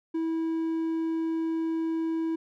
triangle tone, 325.5 Hz, E4, 22 cents flat, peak -24 dBFS, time 0.14-2.36 s, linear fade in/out 10 ms, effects none

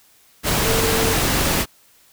sine tone in noise, 449.1 Hz, A4, 35 cents sharp, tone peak -22 dBFS, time 0.64-1.17 s, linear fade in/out 50 ms, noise pink, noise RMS -19 dBFS, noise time 0.43-1.66 s, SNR -6 dB, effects white hiss -54 dBFS RMS until 2.12 s

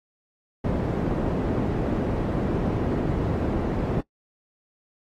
white low-pass noise, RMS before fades -25 dBFS, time 0.64-4.01 s, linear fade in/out 5 ms, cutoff 350 Hz, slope 12 dB/octave, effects noise-tail reverb RT60 0.1 s tail -19 dB re dry + AAC 48 kbps

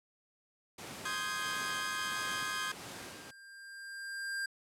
pink noise with tremolo, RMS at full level -44 dBFS, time 0.78-3.31 s, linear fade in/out 5 ms, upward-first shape sine, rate 1.5 Hz, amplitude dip 45%
sawtooth chord, Ab major seventh, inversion first, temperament equal, 1046.5 / 1244.5 / 1568 / 1661.2 Hz, C6 / Eb6 / G6 / Ab6, 0 / 0 / 0 / 0 cents, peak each -38 / -37 / -36 / -36 dBFS, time 1.05-2.72 s, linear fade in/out 5 ms
square tone with exponential growth, 1595 Hz, G6, 30 cents sharp, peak -34 dBFS, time 2.2-4.46 s, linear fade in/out 5 ms, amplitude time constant 490 ms
click, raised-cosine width 5 ms, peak -33 dBFS, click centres 2.427 s
effects high-pass 150 Hz 12 dB/octave + low-pass 11000 Hz 12 dB/octave

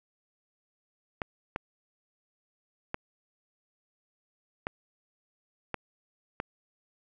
clicks, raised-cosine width 0.5 ms, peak -16 dBFS, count 6, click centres 1.218 / 1.561 / 2.944 / 4.669 / 5.743 / 6.401 s, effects none

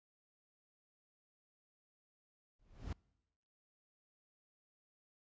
brown noise with exponential growth, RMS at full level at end -37 dBFS, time 2.59-2.93 s, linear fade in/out 5 ms, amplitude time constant 73 ms, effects noise-tail reverb RT60 1.0 s tail -26 dB re dry + resampled to 16000 Hz

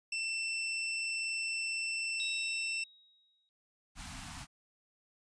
sawtooth tone, 2679 Hz, E7, 27 cents sharp, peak -30 dBFS, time 0.12-2.84 s, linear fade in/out 5 ms
sine tone with exponential decay, 3800 Hz, A#7, 33 cents sharp, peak -36 dBFS, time 2.2-3.49 s, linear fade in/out 0 ms, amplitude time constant 280 ms
pink band-stop noise, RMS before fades -45 dBFS, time 3.95-4.47 s, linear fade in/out 50 ms, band 290 to 670 Hz, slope 96 dB/octave
effects resampled to 22050 Hz

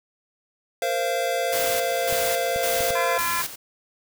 square chord, Bb suspended second, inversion none, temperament equal with one note detuned, 466.2 / 523.3 / 684.9 Hz, Bb4 / C5 / F5, 0 / 0 / -34 cents, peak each -31 / -27 / -26 dBFS, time 0.82-3.18 s, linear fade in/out 2 ms
white noise with tremolo, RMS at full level -28 dBFS, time 1.52-3.56 s, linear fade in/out 10 ms, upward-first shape square, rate 1.8 Hz, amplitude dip 70%
clicks, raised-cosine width 5 ms, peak -24 dBFS, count 4, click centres 2.126 / 2.561 / 2.806 / 2.906 s
harmonic tone, 341 Hz, F4, 41 cents flat, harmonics 3 / 4 / 5 / 6 / 7, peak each -26 / -33 / -31 / -38 / -33 dBFS, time 2.95-3.42 s, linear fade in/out 5 ms
effects none

